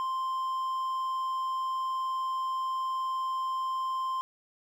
triangle tone, 1046.5 Hz, C6, in tune, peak -27 dBFS, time 0-4.21 s, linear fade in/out 0 ms, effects none

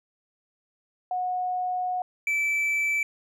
sine / triangle tone pair in turn, 730 / 2318 Hz, F#5 / D7, -24 / -23 cents, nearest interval octave + minor sixth, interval 2001 cents, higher second, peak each -25 / -21 dBFS, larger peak second, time 1.11-2.02 / 2.27-3.03 s, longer first, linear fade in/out 2 ms, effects none

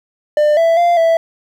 triangle tone with pitch steps, 598 / 663 / 693 / 660 Hz, D5 / E5 / F5 / E5, +31 / +10 / -14 / +2 cents, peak -7 dBFS, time 0.37-1.17 s, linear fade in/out 2 ms, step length 200 ms, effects 8-bit

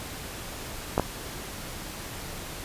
clicks, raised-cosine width 1 ms, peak -8 dBFS, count 2, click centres 0.979 / 0.997 s, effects pink hiss -38 dBFS RMS until 2.64 s + resampled to 32000 Hz

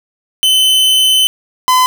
45% pulse tone pair in turn, 3043 / 1015.5 Hz, F#7 / B5, +48 / +48 cents, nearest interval octave + perfect fifth, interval 1900 cents, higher first, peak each -7 dBFS, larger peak neither, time 0.43-1.27 / 1.68-1.86 s, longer first, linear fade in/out 0 ms, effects none

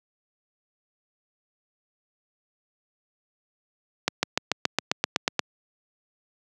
accelerating click train, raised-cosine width 0.2 ms, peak -3 dBFS, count 11, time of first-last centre 4.08-5.393 s, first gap 150 ms, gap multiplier 0.97, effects high-pass 150 Hz 12 dB/octave

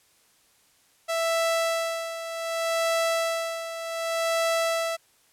sawtooth tone with tremolo, 661 Hz, E5, 5 cents sharp, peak -18 dBFS, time 1.08-4.97 s, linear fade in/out 20 ms, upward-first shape sine, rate 0.66 Hz, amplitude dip 70%, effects white hiss -62 dBFS RMS until 5.32 s + low-pass 12000 Hz 12 dB/octave

